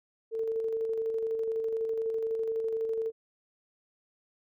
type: tone with tremolo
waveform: sine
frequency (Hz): 448.3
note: A4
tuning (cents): +32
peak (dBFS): -27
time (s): 0.31-3.12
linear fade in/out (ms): 50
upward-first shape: square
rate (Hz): 12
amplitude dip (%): 30
effects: none